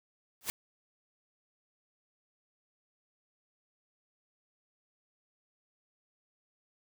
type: noise with exponential growth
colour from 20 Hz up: white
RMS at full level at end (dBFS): -29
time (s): 0.41-0.5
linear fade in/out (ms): 0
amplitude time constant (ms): 19
effects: none